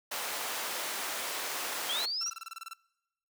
pink high-pass noise, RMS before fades -36 dBFS, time 0.11-2.06 s, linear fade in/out 10 ms, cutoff 640 Hz, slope 12 dB/octave
sine linear sweep, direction up, 3136 to 5920 Hz, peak -31 dBFS, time 1.89-2.3 s, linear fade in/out 5 ms
sawtooth tone bursts, 1348 Hz, E6, 38 cents sharp, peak -36 dBFS, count 11, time 2.21-2.734 s, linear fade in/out 2 ms, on 24 ms, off 26 ms
effects noise-tail reverb RT60 0.9 s tail -23 dB re dry

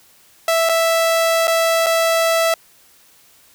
sawtooth tone with dropouts, 659.3 Hz, E5, in tune, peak -10 dBFS, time 0.48-2.54 s, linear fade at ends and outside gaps 2 ms, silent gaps 0.69-0.694 / 1.472-1.478 / 1.862-1.866 s, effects white hiss -51 dBFS RMS until 3.54 s

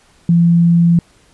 sine tone, 170.2 Hz, F3, 44 cents flat, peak -7 dBFS, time 0.29-0.99 s, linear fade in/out 2 ms, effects pink hiss -51 dBFS RMS until 1.33 s + resampled to 24000 Hz

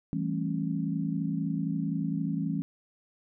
sine chord, A dominant seventh, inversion second, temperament equal with one note detuned, 164.81 / 196 / 220 / 273.2 Hz, E3 / G3 / A3 / C#4, 0 / 0 / 0 / -25 cents, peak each -31 / -34 / -36 / -33 dBFS, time 0.13-2.62 s, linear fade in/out 0 ms, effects none

